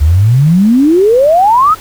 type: exponential sweep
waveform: sine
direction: up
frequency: 70.3 to 1330 Hz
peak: -4 dBFS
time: 0-1.75 s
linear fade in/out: 20 ms
effects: pink hiss -32 dBFS RMS until 1.8 s